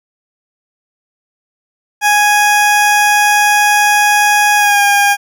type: tone with pitch glide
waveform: 20% pulse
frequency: 830.6 to 809.8 Hz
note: G#5 to G#5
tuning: 0 to -44 cents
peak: -3 dBFS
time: 2.01-5.17 s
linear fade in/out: 50 ms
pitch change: -44 cents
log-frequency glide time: 4.57-4.82 s
effects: none